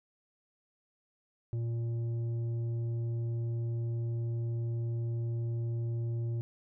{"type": "tone with tanh clipping", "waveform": "sine", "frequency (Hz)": 116.54, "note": "A#2", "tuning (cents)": 0, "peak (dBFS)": -32, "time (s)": [1.53, 6.41], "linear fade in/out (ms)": 0, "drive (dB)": 7, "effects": []}